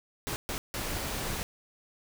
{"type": "noise bursts at uneven times", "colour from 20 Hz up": "pink", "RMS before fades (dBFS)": -34, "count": 3, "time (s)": [[0.27, 0.36], [0.49, 0.58], [0.74, 1.43]], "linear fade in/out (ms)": 0, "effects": []}